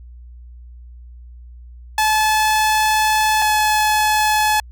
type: tone pair in turn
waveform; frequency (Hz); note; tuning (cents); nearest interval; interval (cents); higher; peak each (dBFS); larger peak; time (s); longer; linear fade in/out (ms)
sawtooth; 863 / 855.1; A5 / A5; -34 / -50; unison; 16; first; -10; neither; 1.98-3.42 / 3.42-4.6; first; 2
effects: added 60 Hz sine -36 dBFS peak until 4.71 s